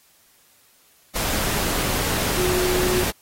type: tone in noise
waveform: sine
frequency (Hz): 363.9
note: F#4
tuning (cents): -29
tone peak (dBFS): -21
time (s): 2.37-3.04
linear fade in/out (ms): 10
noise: pink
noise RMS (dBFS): -24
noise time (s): 1.15-3.11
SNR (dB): 0
effects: white hiss -57 dBFS RMS until 3.21 s + AAC 48 kbps